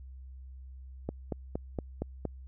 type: click train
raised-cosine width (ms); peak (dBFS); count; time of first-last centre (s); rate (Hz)
2; -19; 6; 1.09-2.253; 4.3
effects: added 65 Hz sine -44 dBFS peak until 2.47 s